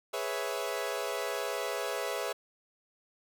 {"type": "chord", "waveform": "sawtooth", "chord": "C# minor seventh", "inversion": "second", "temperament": "equal", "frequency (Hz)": [415.3, 493.9, 554.4, 659.3], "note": ["G#4", "B4", "C#5", "E5"], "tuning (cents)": [0, 0, 0, 0], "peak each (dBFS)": -34, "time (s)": [0.13, 2.33], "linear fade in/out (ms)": 10, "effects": []}